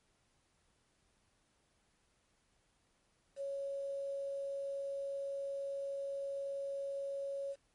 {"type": "tone with quantisation", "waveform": "sine", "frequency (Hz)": 554.4, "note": "C#5", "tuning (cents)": 0, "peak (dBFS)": -37, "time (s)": [3.36, 7.56], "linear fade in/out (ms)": 50, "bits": 10, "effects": ["pink hiss -75 dBFS RMS until 7.74 s", "MP3 48 kbps"]}